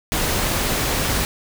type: noise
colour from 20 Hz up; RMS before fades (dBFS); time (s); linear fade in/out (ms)
pink; -21; 0.12-1.25; 0
effects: none